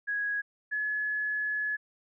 sine tone pair in turn, 1661.2 / 1703 Hz, G#6 / G#6, 0 / +43 cents, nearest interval unison, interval 43 cents, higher second, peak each -28 dBFS, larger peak neither, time 0.07-0.42 / 0.71-1.77 s, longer second, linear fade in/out 20 ms, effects none

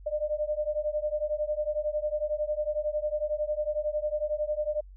sine beating tone pair, 597 / 608 Hz, D5 / D#5, +28 / -40 cents, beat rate 11 Hz, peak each -30 dBFS, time 0.06-4.81 s, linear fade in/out 10 ms, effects added 47 Hz sine -45 dBFS peak until 4.96 s

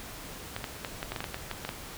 clicks, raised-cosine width 0.3 ms, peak -17 dBFS, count 12, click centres 0.564 / 0.642 / 0.848 / 1.029 / 1.12 / 1.162 / 1.205 / 1.242 / 1.344 / 1.513 / 1.65 / 1.691 s, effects pink hiss -43 dBFS RMS until 1.97 s

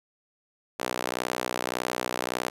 sawtooth tone with high-pass filter, 61.74 Hz, B1, in tune, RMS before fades -31 dBFS, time 0.79-2.5 s, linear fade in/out 10 ms, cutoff 470 Hz, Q 0.82, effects resampled to 32000 Hz

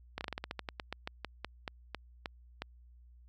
slowing click train, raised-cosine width 0.3 ms, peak -21 dBFS, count 19, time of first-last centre 0.18-2.62 s, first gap 29 ms, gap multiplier 1.16, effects added 60 Hz sine -55 dBFS peak until 3.28 s

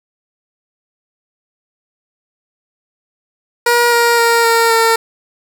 15% pulse tone with pitch steps, 477.1 / 471.3 / 465.7 / 460.1 / 454.5 Hz, A#4 / A#4 / A#4 / A#4 / A#4, +40 / +19 / -2 / -23 / -44 cents, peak -3 dBFS, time 3.66-4.96 s, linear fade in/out 5 ms, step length 260 ms, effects none

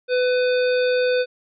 harmonic tone with a mistuned harmonic, 500 Hz, B4, 21 cents sharp, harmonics 1 / 3 / 5 / 7 / 9, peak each -17 / -27 / -31 / -34 / -36 dBFS, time 0.08-1.26 s, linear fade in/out 50 ms, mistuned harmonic 7, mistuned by +48 cents, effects none

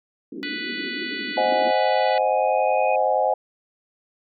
pink band-pass noise, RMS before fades -34 dBFS, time 0.32-1.71 s, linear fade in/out 5 ms, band 230 to 380 Hz, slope 48 dB/octave
harmonic tone, 493.9 Hz, B4, in tune, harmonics 3 / 4 / 5 / 6 / 7 / 8 / 9, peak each -36 / -31 / -37 / -37 / -39 / -41 / -38 dBFS, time 0.43-2.18 s, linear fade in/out 0 ms
sine tone with exponential growth, 2489 Hz, D#7, in tune, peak -28 dBFS, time 0.52-2.96 s, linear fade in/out 5 ms, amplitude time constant 530 ms
sine chord, Ab dominant seventh, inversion first, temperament equal, 523.3 / 622.3 / 740 / 830.6 Hz, C5 / Eb5 / Gb5 / Ab5, 0 / 0 / 0 / 0 cents, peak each -23 dBFS, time 1.37-3.34 s, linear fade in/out 5 ms
effects none

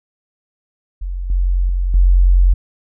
sine tone with level steps, 45 Hz, F#1, 47 cents flat, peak -20 / -12 / -14 / -7 dBFS, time 1.01-2.54 s, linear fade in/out 10 ms, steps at 1.3 / 1.69 / 1.94 s, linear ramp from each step 2 ms, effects none

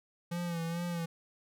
square tone with vibrato, 170 Hz, F3, 46 cents flat, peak -34 dBFS, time 0.31-1.06 s, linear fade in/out 10 ms, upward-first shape sine, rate 2.3 Hz, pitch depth 49 cents each way, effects none

